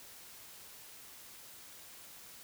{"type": "silence", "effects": ["white hiss -53 dBFS RMS until 2.43 s"]}